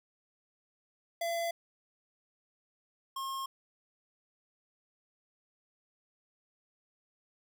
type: tone pair in turn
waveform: square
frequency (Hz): 677 / 1074.7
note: E5 / C6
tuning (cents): +46 / +46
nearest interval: minor sixth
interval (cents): 800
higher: second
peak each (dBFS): -32 / -36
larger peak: first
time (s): 1.21-1.51 / 3.16-3.46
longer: neither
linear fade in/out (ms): 5
effects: none